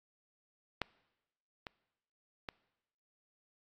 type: clicks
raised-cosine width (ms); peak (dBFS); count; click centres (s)
0.3; -16 / -26 / -23; 3; 0.817 / 1.668 / 2.488
effects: noise-tail reverb RT60 1.0 s tail -23 dB re dry + AAC 48 kbps